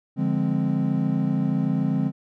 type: chord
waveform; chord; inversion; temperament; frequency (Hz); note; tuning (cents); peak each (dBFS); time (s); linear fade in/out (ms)
triangle; D half-diminished seventh; none; equal; 146.83 / 174.61 / 207.7 / 261.6; D3 / F3 / Ab3 / C4; 0 / 0 / 0 / 0; -24; 0.16-2.12; 50
effects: none